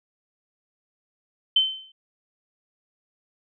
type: tone with exponential decay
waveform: sine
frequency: 3079 Hz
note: G7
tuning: 32 cents flat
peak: -13 dBFS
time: 1.56-1.92 s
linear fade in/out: 5 ms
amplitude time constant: 78 ms
effects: none